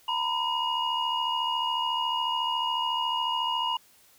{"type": "tone cluster", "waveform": "sine", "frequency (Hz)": [927, 1001, 2870], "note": ["A#5", "B5", "F7"], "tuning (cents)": [-10, 23, 47], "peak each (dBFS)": -29, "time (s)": [0.08, 3.77], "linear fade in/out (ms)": 5, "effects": ["tanh soft clip ceiling -18 dBFS", "white hiss -59 dBFS RMS until 4.18 s"]}